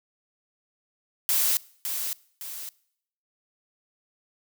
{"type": "noise with echo", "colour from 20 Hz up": "blue", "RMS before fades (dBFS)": -23, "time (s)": [1.29, 1.57], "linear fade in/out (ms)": 0, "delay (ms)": 560, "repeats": 2, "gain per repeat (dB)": -7, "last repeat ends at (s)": 2.69, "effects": ["noise-tail reverb RT60 0.7 s tail -23 dB re dry"]}